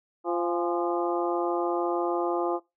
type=harmonic tone with a mistuned harmonic; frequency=173.7 Hz; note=F3; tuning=9 cents flat; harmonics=2 / 3 / 4 / 5 / 6 / 7; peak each=-27 / -33 / -32 / -33 / -37 / -37 dBFS; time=0.24-2.6 s; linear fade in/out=50 ms; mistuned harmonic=5; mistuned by=-65 cents; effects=noise-tail reverb RT60 0.2 s tail -18 dB re dry